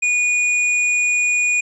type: tone with hard clipping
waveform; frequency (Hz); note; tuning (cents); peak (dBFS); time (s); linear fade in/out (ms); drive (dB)
sine; 2455; D#7; -24; -16; 0.02-1.61; 10; 15
effects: resampled to 22050 Hz